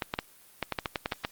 clicks, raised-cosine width 0.3 ms, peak -12 dBFS, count 11, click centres 0.022 / 0.139 / 0.189 / 0.627 / 0.723 / 0.788 / 0.858 / 0.958 / 1.059 / 1.122 / 1.249 s, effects white hiss -56 dBFS RMS until 1.31 s + Opus 24 kbps

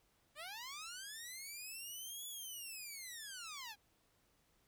10% pulse linear two-way sweep, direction up then down, 565 to 3441 to 792 Hz, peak -38 dBFS, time 0.35-3.76 s, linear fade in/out 50 ms, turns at 2.27 s, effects pink hiss -75 dBFS RMS until 4.67 s

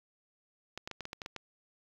clicks, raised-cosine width 0.2 ms, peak -22 dBFS, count 9, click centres 0.776 / 0.875 / 0.913 / 1.007 / 1.054 / 1.131 / 1.218 / 1.261 / 1.363 s, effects low-pass 6000 Hz 12 dB/octave + 8-bit

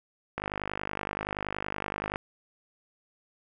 click train, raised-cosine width 0.5 ms, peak -16 dBFS, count 91, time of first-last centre 0.38-2.159 s, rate 50.6 Hz, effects none

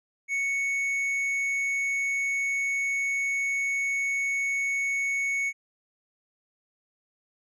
sine tone with tanh clipping, 2217 Hz, C#7, in tune, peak -26 dBFS, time 0.28-5.53 s, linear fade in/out 50 ms, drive 6 dB, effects none

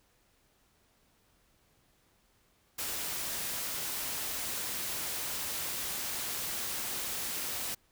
white noise, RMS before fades -36 dBFS, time 2.78-7.75 s, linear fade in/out 10 ms, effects pink hiss -69 dBFS RMS until 7.91 s

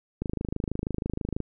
click train, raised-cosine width 3 ms, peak -16 dBFS, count 32, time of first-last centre 0.22-1.403 s, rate 26.2 Hz, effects none

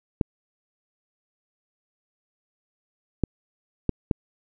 clicks, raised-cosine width 3 ms, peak -8 dBFS, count 4, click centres 0.212 / 3.237 / 3.893 / 4.112 s, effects none

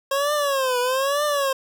25% pulse tone with vibrato, 541 Hz, C#5, 42 cents flat, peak -16 dBFS, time 0.11-1.53 s, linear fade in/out 5 ms, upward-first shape triangle, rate 1.1 Hz, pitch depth 180 cents each way, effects 8-bit

